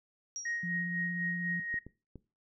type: tone with exponential decay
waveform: sine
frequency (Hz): 5680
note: F8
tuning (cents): +28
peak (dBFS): -35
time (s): 0.36-0.68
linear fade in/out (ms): 0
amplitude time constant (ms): 68
type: tone with tremolo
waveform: sine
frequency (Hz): 1875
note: A#6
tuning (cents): +10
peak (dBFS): -32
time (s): 0.45-1.79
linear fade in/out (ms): 5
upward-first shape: sine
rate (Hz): 4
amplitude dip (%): 50
type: tone with vibrato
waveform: sine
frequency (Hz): 176.2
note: F3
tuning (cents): +16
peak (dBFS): -35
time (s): 0.63-1.6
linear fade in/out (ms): 5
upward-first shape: sine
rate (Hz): 17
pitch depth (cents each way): 14
type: clicks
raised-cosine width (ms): 3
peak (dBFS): -33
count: 3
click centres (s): 1.742 / 1.866 / 2.157
effects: noise-tail reverb RT60 0.3 s tail -19 dB re dry